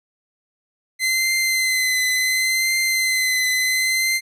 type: tone with vibrato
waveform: sawtooth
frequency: 2053 Hz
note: C7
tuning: 33 cents flat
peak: -14 dBFS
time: 0.99-4.21 s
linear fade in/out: 50 ms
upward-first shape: triangle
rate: 0.7 Hz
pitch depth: 30 cents each way
effects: resampled to 32000 Hz